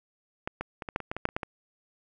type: clicks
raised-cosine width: 0.5 ms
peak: -16 / -17 / -21 / -20 / -12 / -22 / -17 / -19 / -8 / -24 / -14 / -18 dBFS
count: 12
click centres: 0.475 / 0.61 / 0.822 / 0.888 / 0.961 / 1.003 / 1.115 / 1.166 / 1.254 / 1.289 / 1.365 / 1.432 s
effects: none